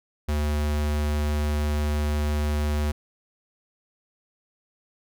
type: tone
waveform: square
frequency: 74.5 Hz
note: D2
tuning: 25 cents sharp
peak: -23 dBFS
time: 0.28-2.92 s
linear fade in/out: 10 ms
effects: none